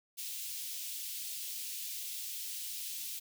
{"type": "high-pass noise", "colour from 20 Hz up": "white", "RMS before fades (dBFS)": -41, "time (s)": [0.17, 3.2], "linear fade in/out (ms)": 20, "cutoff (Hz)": 2700, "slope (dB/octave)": 24, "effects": []}